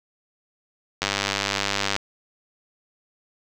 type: click train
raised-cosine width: 0.2 ms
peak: -5 dBFS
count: 95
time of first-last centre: 1.02-1.964 s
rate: 99.6 Hz
effects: none